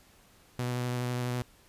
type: tone with vibrato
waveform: sawtooth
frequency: 123.47 Hz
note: B2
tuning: in tune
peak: -26 dBFS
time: 0.59-1.42 s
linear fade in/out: 0 ms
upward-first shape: sine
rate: 12 Hz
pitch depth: 15 cents each way
effects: pink hiss -60 dBFS RMS until 1.68 s + resampled to 32000 Hz